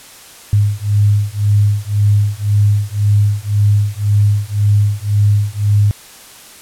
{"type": "beating tone pair", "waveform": "sine", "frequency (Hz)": [102.2, 104.1], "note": ["G#2", "G#2"], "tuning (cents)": [-27, 5], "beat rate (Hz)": 1.9, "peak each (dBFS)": -13, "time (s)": [0.53, 5.91], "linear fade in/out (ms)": 0, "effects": ["white hiss -38 dBFS RMS until 6.61 s", "low-pass 12000 Hz 12 dB/octave"]}